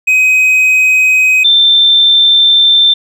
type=tone pair in turn; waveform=triangle / sine; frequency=2520 / 3564 Hz; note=D#7 / A7; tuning=+21 / +22 cents; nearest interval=tritone; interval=601 cents; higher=second; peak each=-4 dBFS; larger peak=neither; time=0.07-1.44 / 1.44-2.94 s; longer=second; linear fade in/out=10 ms; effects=none